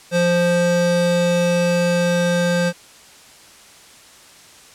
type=tone pair together; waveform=square; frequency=174.61 / 523.7 Hz; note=F3 / C5; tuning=0 / +1 cents; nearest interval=octave + perfect fifth; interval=1901 cents; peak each=-19 dBFS; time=0.11-2.73 s; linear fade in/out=50 ms; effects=white hiss -45 dBFS RMS until 4.74 s + low-pass 9000 Hz 12 dB/octave